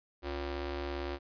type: ring-modulated tone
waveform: sawtooth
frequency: 210.2 Hz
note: G#3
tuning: 21 cents sharp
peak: -28 dBFS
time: 0.22-1.19 s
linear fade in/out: 50 ms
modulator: 144 Hz
effects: resampled to 11025 Hz